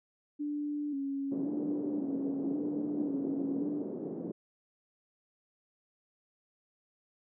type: tone with vibrato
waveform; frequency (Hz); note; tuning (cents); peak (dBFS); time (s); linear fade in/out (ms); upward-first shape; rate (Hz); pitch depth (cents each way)
sine; 284.9; C#4; +48; -32; 0.39-3.83; 20; square; 0.93; 54
type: band-pass noise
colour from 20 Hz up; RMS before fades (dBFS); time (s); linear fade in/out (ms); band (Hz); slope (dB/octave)
white; -39; 1.31-4.32; 10; 190 to 410; 24
effects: none